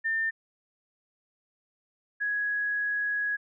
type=tone pair in turn; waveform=sine; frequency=1800 / 1668.3 Hz; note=A6 / G#6; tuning=+39 / +7 cents; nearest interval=minor second; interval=132 cents; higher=first; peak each=-25 / -26 dBFS; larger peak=first; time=0.04-0.31 / 2.2-3.37 s; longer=second; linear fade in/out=20 ms; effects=none